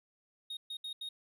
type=tone bursts at uneven times; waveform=triangle; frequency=3729 Hz; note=A#7; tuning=in tune; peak=-37 dBFS; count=4; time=0.5-0.57 / 0.7-0.77 / 0.84-0.93 / 1.01-1.09 s; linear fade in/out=5 ms; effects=none